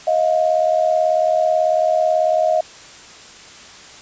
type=tone pair together; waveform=sine; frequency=631.8 / 710 Hz; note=D#5 / F5; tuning=+26 / +28 cents; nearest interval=major second; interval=202 cents; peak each=-15 / -18 dBFS; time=0.07-2.61 s; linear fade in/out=5 ms; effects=white hiss -40 dBFS RMS until 4.01 s + resampled to 16000 Hz